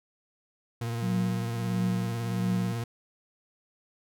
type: tone with vibrato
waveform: 40% pulse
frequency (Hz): 116.54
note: A#2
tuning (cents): 0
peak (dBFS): -29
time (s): 0.81-2.84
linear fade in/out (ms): 5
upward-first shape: sine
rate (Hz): 18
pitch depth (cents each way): 31
type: tone with tremolo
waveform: sine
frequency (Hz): 183.1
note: F#3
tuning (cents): -18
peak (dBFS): -24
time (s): 1.02-2.73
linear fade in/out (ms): 10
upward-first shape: triangle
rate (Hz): 1.5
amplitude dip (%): 95
effects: none